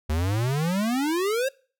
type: exponential sweep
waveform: square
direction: up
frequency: 73.42 to 553 Hz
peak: -23 dBFS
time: 0.09-1.49 s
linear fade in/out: 10 ms
effects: noise-tail reverb RT60 0.4 s tail -24 dB re dry